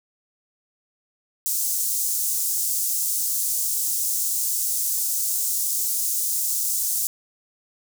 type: high-pass noise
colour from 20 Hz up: pink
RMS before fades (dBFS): -24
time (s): 1.46-7.07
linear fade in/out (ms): 0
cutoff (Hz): 6700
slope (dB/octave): 24
effects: none